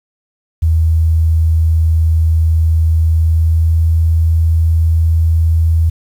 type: tone with pitch glide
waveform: sine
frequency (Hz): 80.7 to 81.5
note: E2 to E2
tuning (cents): -36 to -19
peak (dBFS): -8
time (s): 0.62-5.9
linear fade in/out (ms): 10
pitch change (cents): +17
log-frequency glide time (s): 3.13-3.82
effects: 7-bit